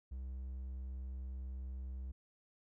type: tone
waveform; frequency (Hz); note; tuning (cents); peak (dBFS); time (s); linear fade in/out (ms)
triangle; 64.6; C2; -21; -39; 0.11-2.12; 10
effects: none